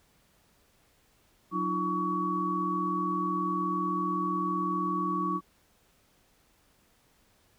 sine tone cluster, 182.4 / 301.4 / 341.4 / 1127 Hz, F#3 / D4 / F4 / C#6, -24 / +45 / -39 / +28 cents, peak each -34 / -35 / -36 / -29 dBFS, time 1.51-5.41 s, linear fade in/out 50 ms, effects pink hiss -66 dBFS RMS until 7.58 s

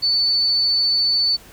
sine tone, 4493 Hz, C#8, 23 cents sharp, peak -15 dBFS, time 0.02-1.37 s, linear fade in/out 20 ms, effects pink hiss -45 dBFS RMS until 1.52 s

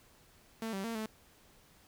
sawtooth tone with pitch steps, 224.5 / 193.8 / 229 / 218 Hz, A3 / G3 / A#3 / A3, +35 / -20 / -31 / -16 cents, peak -32 dBFS, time 0.62-1.06 s, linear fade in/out 2 ms, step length 110 ms, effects pink hiss -63 dBFS RMS until 1.87 s

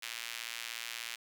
sawtooth tone with high-pass filter, 116.54 Hz, A#2, in tune, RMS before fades -42 dBFS, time 0.02-1.16 s, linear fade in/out 10 ms, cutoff 2400 Hz, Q 1.3, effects none

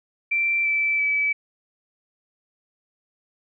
sine tone with pitch steps, 2348 / 2322 / 2297 Hz, D7 / D7 / D7, -1 / -20 / -39 cents, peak -19 dBFS, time 0.31-1.33 s, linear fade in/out 10 ms, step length 340 ms, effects none

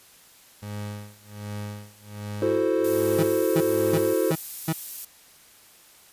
30% pulse tone with tremolo, 103.8 Hz, G#2, in tune, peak -28 dBFS, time 0.62-4.14 s, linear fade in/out 10 ms, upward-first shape sine, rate 1.3 Hz, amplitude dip 95%
triangle chord, F# half-diminished seventh, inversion third, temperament equal, 329.6 / 370 / 440 / 523.3 Hz, E4 / F#4 / A4 / C5, 0 / 0 / 0 / 0 cents, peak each -24 dBFS, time 2.42-4.32 s, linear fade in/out 2 ms
violet noise, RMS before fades -33 dBFS, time 2.84-5.05 s, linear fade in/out 5 ms
30% pulse tone bursts, 160.7 Hz, E3, 44 cents flat, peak -19 dBFS, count 5, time 3.18-4.73 s, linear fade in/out 10 ms, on 54 ms, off 320 ms
effects white hiss -53 dBFS RMS until 6.12 s + resampled to 32000 Hz

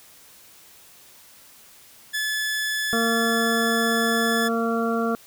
sawtooth tone, 1723 Hz, A6, 37 cents flat, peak -20 dBFS, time 2.13-4.49 s, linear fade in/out 20 ms
harmonic tone, 229.4 Hz, A#3, 28 cents flat, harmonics 1 / 2 / 3 / 5 / 6, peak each -24 / -26 / -29 / -31 / -30 dBFS, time 2.93-5.15 s, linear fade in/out 0 ms
effects white hiss -50 dBFS RMS until 5.26 s

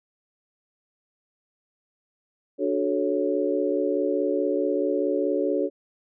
sine chord, D major seventh, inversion none, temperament equal with one note detuned, 293.7 / 370 / 434.7 / 554.4 Hz, D4 / F#4 / A4 / C#5, 0 / 0 / -21 / 0 cents, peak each -27 dBFS, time 2.58-5.7 s, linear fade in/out 50 ms, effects none

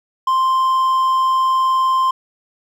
triangle tone, 1046.5 Hz, C6, in tune, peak -11 dBFS, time 0.27-2.11 s, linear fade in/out 5 ms, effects none

